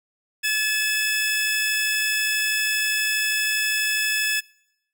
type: tone pair together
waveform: sawtooth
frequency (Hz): 1717.2 / 2602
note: A6 / E7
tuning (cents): -43 / -23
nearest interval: perfect fifth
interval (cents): 720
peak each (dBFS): -20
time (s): 0.43-4.41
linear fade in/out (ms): 20
effects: noise-tail reverb RT60 0.8 s tail -24 dB re dry